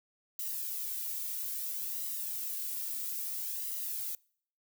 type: noise with flanger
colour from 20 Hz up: violet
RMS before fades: -37 dBFS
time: 0.39-4.15 s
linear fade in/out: 2 ms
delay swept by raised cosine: 1 to 2.2 ms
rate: 0.6 Hz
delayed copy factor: +0.6
effects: noise-tail reverb RT60 0.6 s tail -26 dB re dry